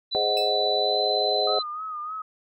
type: tone with pitch glide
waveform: sine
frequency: 3978 to 4036 Hz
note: B7 to B7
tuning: +12 to +37 cents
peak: -25 dBFS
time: 0.11-1.63 s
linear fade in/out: 20 ms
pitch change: +25 cents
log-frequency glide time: 0.77-0.99 s
type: chord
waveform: sine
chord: Ab dominant seventh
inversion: none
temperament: equal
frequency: 415.3 / 523.3 / 622.3 / 740 Hz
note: Ab4 / C5 / Eb5 / Gb5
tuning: 0 / 0 / 0 / 0 cents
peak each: -28 / -29 / -27 / -27 dBFS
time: 0.15-1.59 s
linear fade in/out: 0 ms
type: tone with exponential decay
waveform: sawtooth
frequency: 2618 Hz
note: E7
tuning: 13 cents flat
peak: -28 dBFS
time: 0.37-0.57 s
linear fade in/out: 1 ms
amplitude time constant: 43 ms
type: tone with vibrato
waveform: sine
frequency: 1244.5 Hz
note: D#6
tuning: in tune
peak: -30 dBFS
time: 1.47-2.22 s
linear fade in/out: 5 ms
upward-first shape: sine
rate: 3.3 Hz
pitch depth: 60 cents each way
effects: none